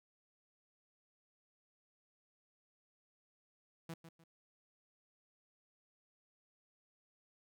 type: tone with echo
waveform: sawtooth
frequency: 164.81 Hz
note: E3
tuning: in tune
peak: -39 dBFS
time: 3.89-3.94 s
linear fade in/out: 5 ms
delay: 150 ms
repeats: 2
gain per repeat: -10 dB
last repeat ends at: 4.24 s
effects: none